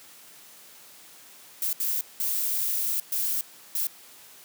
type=noise bursts at uneven times; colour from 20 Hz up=violet; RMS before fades=-27 dBFS; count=5; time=1.62-1.73 / 1.8-2.01 / 2.2-3 / 3.12-3.41 / 3.75-3.87 s; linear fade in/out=2 ms; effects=white hiss -50 dBFS RMS until 4.44 s + high-pass 150 Hz 12 dB/octave